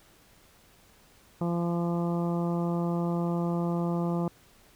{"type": "harmonic tone", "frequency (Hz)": 171.6, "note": "F3", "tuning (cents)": -30, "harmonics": [1, 2, 3, 4, 5, 6, 7], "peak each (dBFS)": [-27, -33, -37, -39, -41, -43, -44], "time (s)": [1.41, 4.28], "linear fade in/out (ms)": 2, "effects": ["pink hiss -59 dBFS RMS until 4.75 s"]}